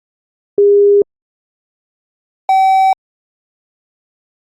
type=tone pair in turn; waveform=sine / triangle; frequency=405.7 / 765.9 Hz; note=G#4 / G5; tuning=-41 / -40 cents; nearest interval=major seventh; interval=1101 cents; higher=second; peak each=-5 dBFS; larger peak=neither; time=0.58-1.02 / 2.49-2.93 s; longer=neither; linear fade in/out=2 ms; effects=Opus 32 kbps